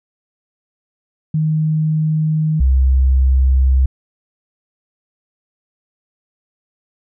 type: tone pair in turn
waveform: sine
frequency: 155.9 / 65.55 Hz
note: D#3 / C2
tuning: +4 / +4 cents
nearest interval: octave + minor third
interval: 1500 cents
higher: first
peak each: -13 / -9 dBFS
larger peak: second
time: 1.34-2.6 / 2.6-3.86 s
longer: neither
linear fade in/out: 5 ms
effects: none